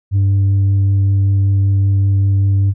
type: tone with vibrato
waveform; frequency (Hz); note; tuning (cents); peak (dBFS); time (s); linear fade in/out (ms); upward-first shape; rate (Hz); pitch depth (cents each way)
sine; 98.3; G2; +5; -7; 0.11-2.74; 50; triangle; 5.2; 9
effects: tanh soft clip ceiling -9 dBFS